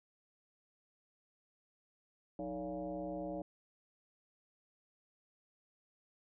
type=tone with frequency modulation; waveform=sine; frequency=440 Hz; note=A4; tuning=in tune; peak=-38 dBFS; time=2.39-3.42 s; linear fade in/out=2 ms; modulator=129 Hz; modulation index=2; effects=none